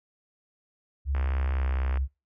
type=tone with pitch glide; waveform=sine; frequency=69.3 to 67.06 Hz; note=C#2 to C2; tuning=0 to +43 cents; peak=-24 dBFS; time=1.05-2.08 s; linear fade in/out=50 ms; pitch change=-57 cents; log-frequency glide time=1.56-1.69 s
type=click train; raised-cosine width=0.5 ms; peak=-22 dBFS; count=54; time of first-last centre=1.15-1.973 s; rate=64.4 Hz
effects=noise-tail reverb RT60 0.3 s tail -25 dB re dry